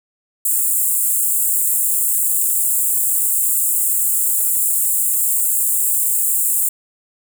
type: high-pass noise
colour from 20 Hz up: pink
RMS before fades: -17 dBFS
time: 0.45-6.69 s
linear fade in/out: 5 ms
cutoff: 7400 Hz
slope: 96 dB/octave
effects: none